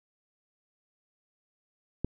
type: click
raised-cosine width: 3 ms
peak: -16 dBFS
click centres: 2.046 s
effects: none